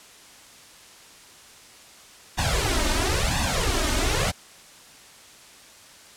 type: noise with flanger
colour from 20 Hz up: pink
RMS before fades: -23 dBFS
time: 2.37-4.32 s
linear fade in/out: 20 ms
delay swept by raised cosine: 1.1 to 3.3 ms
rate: 0.98 Hz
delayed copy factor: +0.9
effects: white hiss -48 dBFS RMS until 6.16 s + low-pass 9000 Hz 12 dB/octave